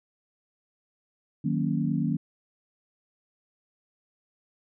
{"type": "chord", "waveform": "sine", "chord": "D# minor seventh", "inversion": "none", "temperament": "equal", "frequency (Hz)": [155.56, 185, 233.1, 277.2], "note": ["D#3", "F#3", "A#3", "C#4"], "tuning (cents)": [0, 0, 0, 0], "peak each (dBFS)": [-28, -30, -29, -31], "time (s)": [1.44, 2.17], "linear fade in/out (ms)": 10, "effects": []}